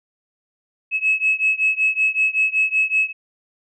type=beating tone pair; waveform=sine; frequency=2578 / 2583.3 Hz; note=E7 / E7; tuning=-39 / -36 cents; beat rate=5.3 Hz; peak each=-18 / -19 dBFS; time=0.91-3.13 s; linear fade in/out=50 ms; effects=tanh soft clip ceiling -8 dBFS